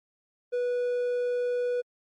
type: tone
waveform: triangle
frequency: 490 Hz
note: B4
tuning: 14 cents flat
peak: -23 dBFS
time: 0.52-1.82 s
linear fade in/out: 20 ms
effects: MP3 48 kbps